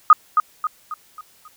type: tone with echo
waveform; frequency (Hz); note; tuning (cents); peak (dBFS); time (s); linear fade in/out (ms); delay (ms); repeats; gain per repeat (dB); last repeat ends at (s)
sine; 1244.5; D#6; 0; -4; 0.1-0.13; 2; 270; 5; -7; 1.48
effects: white hiss -54 dBFS RMS until 1.56 s